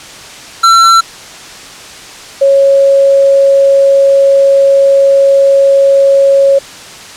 square / sine tone pair in turn, 1348 / 550.9 Hz, E6 / C#5, +38 / -11 cents, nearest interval octave + minor third, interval 1549 cents, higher first, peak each -3 dBFS, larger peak neither, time 0.63-1.01 / 2.41-6.59 s, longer second, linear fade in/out 10 ms, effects white hiss -29 dBFS RMS until 7.16 s + low-pass 7000 Hz 12 dB/octave

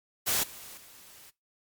white noise with level steps, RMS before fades -27 / -46 / -52 dBFS, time 0.26-1.31 s, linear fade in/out 20 ms, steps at 0.43 / 0.77 s, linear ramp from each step 5 ms, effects noise-tail reverb RT60 0.2 s tail -20 dB re dry + MP3 96 kbps

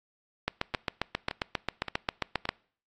two click trains, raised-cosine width 0.3 ms, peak -11 / -18 dBFS, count 16 / 4, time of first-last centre 0.48-2.491 / 0.74-2.454 s, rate 7.46 / 1.75 Hz, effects noise-tail reverb RT60 0.5 s tail -25 dB re dry + AAC 32 kbps

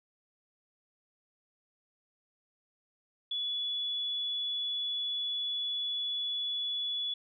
sine tone, 3417 Hz, G#7, 49 cents sharp, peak -31 dBFS, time 3.31-7.14 s, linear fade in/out 5 ms, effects none

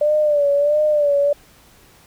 sine tone with vibrato, 587.3 Hz, D5, in tune, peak -13 dBFS, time 0.01-1.33 s, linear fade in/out 5 ms, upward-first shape sine, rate 1.5 Hz, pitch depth 62 cents each way, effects pink hiss -50 dBFS RMS until 2.06 s

